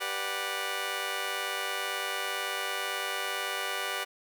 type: chord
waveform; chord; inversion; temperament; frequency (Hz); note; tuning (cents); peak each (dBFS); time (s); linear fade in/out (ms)
10% pulse; G major seventh; none; just; 392 / 490 / 588 / 735; G4 / B4 / D5 / F#5; 0 / -14 / +2 / -12; -30; 0-4.05; 20
effects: none